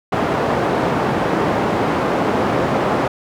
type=band-pass noise; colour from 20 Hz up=white; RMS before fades=-18 dBFS; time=0.12-3.08 s; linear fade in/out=5 ms; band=120 to 780 Hz; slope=12 dB/octave; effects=none